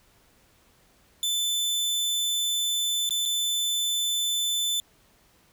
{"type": "tone with dropouts", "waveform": "sawtooth", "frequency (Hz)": 3520, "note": "A7", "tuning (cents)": 0, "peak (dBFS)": -21, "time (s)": [1.23, 4.8], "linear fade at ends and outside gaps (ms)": 1, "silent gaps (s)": [[3.092, 3.107], [3.254, 3.258]], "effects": ["pink hiss -61 dBFS RMS until 5.52 s"]}